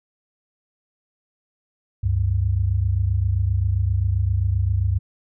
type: tone pair together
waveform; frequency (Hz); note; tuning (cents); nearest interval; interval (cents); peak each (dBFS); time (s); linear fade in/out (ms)
sine; 70.41 / 98; C#2 / G2; +28 / 0; tritone; 572; -22 / -19; 2.03-4.99; 10
effects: none